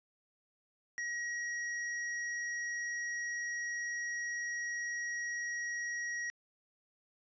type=tone with hard clipping; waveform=sine; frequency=1901 Hz; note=A#6; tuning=33 cents sharp; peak=-37 dBFS; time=0.98-6.3 s; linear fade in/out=0 ms; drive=16 dB; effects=resampled to 16000 Hz